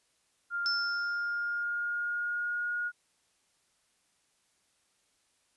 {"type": "tone with pitch glide", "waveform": "sine", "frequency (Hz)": [1400, 1438.5], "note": ["F6", "F#6"], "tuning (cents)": [4, -49], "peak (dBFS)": -30, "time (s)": [0.5, 2.92], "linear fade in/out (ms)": 50, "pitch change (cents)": 47, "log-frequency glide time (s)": [0.64, 2.75]}
{"type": "tone with exponential decay", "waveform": "sine", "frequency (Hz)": 5290, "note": "E8", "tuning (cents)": 5, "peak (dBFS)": -27, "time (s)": [0.66, 1.63], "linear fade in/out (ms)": 0, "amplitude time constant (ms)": 210}
{"effects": ["white hiss -72 dBFS RMS until 5.56 s", "resampled to 24000 Hz"]}